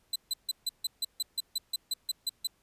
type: tone bursts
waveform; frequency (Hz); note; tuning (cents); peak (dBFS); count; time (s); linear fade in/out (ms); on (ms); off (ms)
sawtooth; 4027; B7; +33; -25; 14; 0.13-2.472; 5; 28; 150
effects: pink hiss -70 dBFS RMS until 2.62 s + resampled to 32000 Hz